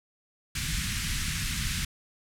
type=band-stop noise; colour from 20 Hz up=pink; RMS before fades=-30 dBFS; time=0.55-1.85 s; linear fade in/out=5 ms; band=200 to 1600 Hz; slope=24 dB/octave; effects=low-pass 11000 Hz 12 dB/octave